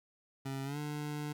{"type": "tone with pitch glide", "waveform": "25% pulse", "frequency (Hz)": [135.5, 148.62], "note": ["C#3", "D3"], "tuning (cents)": [-39, 21], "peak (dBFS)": -33, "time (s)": [0.45, 1.33], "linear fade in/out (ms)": 10, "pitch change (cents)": 160, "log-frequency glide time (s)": [0.64, 0.78], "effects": []}